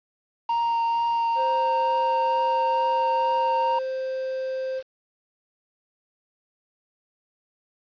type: tone with vibrato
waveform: triangle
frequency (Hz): 929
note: A#5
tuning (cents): -6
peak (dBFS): -19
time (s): 0.49-3.79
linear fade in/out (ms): 5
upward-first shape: triangle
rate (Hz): 2.2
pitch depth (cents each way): 11
type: tone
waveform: triangle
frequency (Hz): 523.3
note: C5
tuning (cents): 0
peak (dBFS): -24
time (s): 1.35-4.83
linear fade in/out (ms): 50
effects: resampled to 11025 Hz + 8-bit